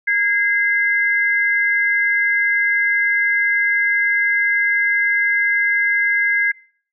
sine tone pair together, 1639 / 2065 Hz, G#6 / C7, -23 / -23 cents, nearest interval major third, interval 400 cents, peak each -17 dBFS, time 0.07-6.52 s, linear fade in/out 10 ms, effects noise-tail reverb RT60 0.5 s tail -23 dB re dry

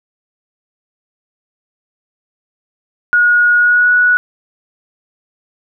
sine tone with pitch glide, 1446 to 1468.7 Hz, F#6 to F#6, -40 to -13 cents, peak -7 dBFS, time 3.13-4.17 s, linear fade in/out 0 ms, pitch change +27 cents, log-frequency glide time 3.57-3.93 s, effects none

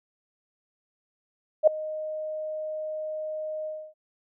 sine tone with ADSR envelope, 620 Hz, D#5, 6 cents flat, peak -10 dBFS, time 1.63-3.94 s, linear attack 43 ms, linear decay 3 ms, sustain -20 dB, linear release 280 ms, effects none

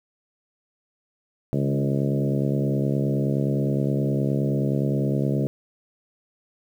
harmonic tone with a mistuned harmonic, 69.6 Hz, C#2, 8 cents sharp, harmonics 2 / 3 / 4 / 5 / 6 / 7 / 8 / 9, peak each -23 / -27 / -29 / -31 / -33 / -34 / -35 / -36 dBFS, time 1.53-5.47 s, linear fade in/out 0 ms, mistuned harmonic 3, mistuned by -18 cents, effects 9-bit

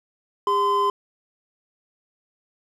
triangle tone pair together, 403.3 / 1027 Hz, G4 / C6, +49 / -33 cents, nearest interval octave + major third, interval 1618 cents, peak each -22 / -17 dBFS, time 0.47-0.9 s, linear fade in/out 2 ms, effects none

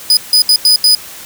40% pulse tone bursts at uneven times, 4978 Hz, D#8, in tune, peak -4 dBFS, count 5, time 0.1-0.17 / 0.33-0.42 / 0.49-0.56 / 0.65-0.76 / 0.84-0.95 s, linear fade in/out 2 ms, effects white hiss -31 dBFS RMS until 1.25 s

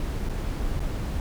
brown noise with dropouts, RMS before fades -28 dBFS, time 0-1.2 s, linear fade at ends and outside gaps 1 ms, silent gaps 0.289-0.295 / 0.795-0.803 s, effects none

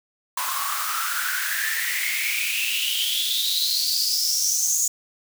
white noise with high-pass filter sweep, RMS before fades -24 dBFS, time 0.37-4.88 s, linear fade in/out 5 ms, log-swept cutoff 1000 to 6900 Hz, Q 9.3, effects none

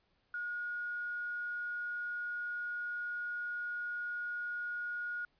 sine tone with quantisation, 1441 Hz, F#6, 46 cents flat, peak -36 dBFS, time 0.34-5.25 s, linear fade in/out 2 ms, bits 10, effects pink hiss -75 dBFS RMS until 5.39 s + resampled to 11025 Hz

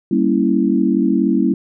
sine chord, G diminished seventh, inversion none, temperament equal, 196 / 233.1 / 277.2 / 329.6 Hz, G3 / Bb3 / Db4 / Fb4, 0 / 0 / 0 / 0 cents, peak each -18 dBFS, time 0.11-1.54 s, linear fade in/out 5 ms, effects none

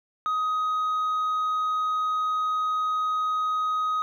triangle tone with hard clipping, 1256 Hz, D#6, 16 cents sharp, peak -22 dBFS, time 0.26-4.02 s, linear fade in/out 0 ms, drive 1 dB, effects none

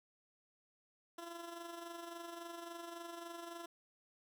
15% pulse tone with amplitude modulation, 339.8 Hz, F4, 47 cents flat, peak -38 dBFS, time 1.18-3.66 s, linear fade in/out 5 ms, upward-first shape sine, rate 23.6 Hz, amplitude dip 50%, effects none

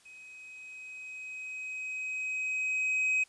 triangle tone with level ramp, 2529 Hz, D#7, 28 cents sharp, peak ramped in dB -47 to -23 dBFS, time 0.05-3.24 s, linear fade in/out 10 ms, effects white hiss -62 dBFS RMS until 3.28 s + resampled to 22050 Hz

